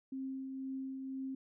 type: tone with tremolo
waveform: sine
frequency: 265.8 Hz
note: C4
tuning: 27 cents sharp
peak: -37 dBFS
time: 0.12-1.35 s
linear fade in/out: 5 ms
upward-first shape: triangle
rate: 2 Hz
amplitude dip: 35%
effects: none